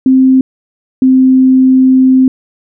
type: tone pair in turn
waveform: sine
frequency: 261.6 / 260.2 Hz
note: C4 / C4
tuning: 0 / -9 cents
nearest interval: unison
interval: 9 cents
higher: first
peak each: -3 dBFS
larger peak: neither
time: 0.06-0.41 / 1.02-2.28 s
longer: second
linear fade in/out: 2 ms
effects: none